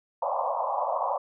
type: band-pass noise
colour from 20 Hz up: white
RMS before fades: -28 dBFS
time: 0.22-1.18 s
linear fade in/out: 5 ms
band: 530 to 1100 Hz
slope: 96 dB/octave
effects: none